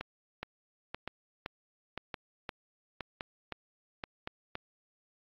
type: two click trains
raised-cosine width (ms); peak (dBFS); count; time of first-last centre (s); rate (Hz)
0.3; -20 / -20; 9 / 5; 0.43-4.554 / 0.01-4.274; 1.94 / 0.938
effects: low-pass 4000 Hz 12 dB/octave + AAC 48 kbps